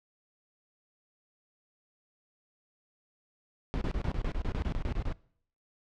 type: noise bursts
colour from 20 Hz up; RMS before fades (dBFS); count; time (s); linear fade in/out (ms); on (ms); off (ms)
brown; -31; 14; 3.74-5.126; 0; 73; 28
effects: noise-tail reverb RT60 0.6 s tail -22 dB re dry + low-pass 4000 Hz 12 dB/octave